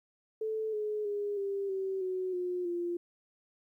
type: tone with pitch steps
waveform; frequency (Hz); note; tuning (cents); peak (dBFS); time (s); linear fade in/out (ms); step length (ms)
sine; 437.6 / 423.4 / 409.7 / 396.4 / 383.6 / 371.2 / 359.2 / 347.5; A4 / G#4 / G#4 / G4 / G4 / F#4 / F4 / F4; -9 / +33 / -24 / +19 / -37 / +6 / +49 / -9; -31; 0.41-2.97; 5; 320
effects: 12-bit